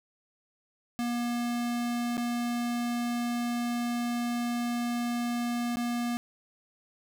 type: tone with dropouts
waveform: square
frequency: 239.2 Hz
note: A#3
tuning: 45 cents sharp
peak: -29 dBFS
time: 0.99-6.17 s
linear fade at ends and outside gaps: 0 ms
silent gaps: 2.17-2.178 / 5.758-5.77 s
effects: none